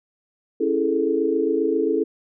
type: chord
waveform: sine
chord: A major seventh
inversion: first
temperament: just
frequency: 275 / 330 / 412.5 / 440 Hz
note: C#4 / E4 / G#4 / A4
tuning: -14 / +2 / -12 / 0 cents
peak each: -26 / -23 / -25 / -22 dBFS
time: 0.6-2.04 s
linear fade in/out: 10 ms
effects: none